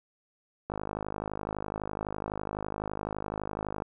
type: click train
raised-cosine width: 1 ms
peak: -19 dBFS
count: 163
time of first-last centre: 0.7-3.821 s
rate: 51.9 Hz
effects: none